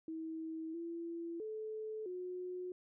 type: tone with pitch steps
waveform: sine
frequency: 321.5 / 336.8 / 434.4 / 362.9 Hz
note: E4 / E4 / A4 / F#4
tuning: -43 / +37 / -22 / -34 cents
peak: -40 dBFS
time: 0.08-2.72 s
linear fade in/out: 2 ms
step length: 660 ms
effects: none